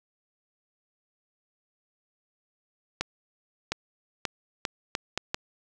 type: accelerating click train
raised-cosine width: 0.2 ms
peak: -10 dBFS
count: 7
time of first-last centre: 3.01-5.345 s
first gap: 710 ms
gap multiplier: 0.75
effects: none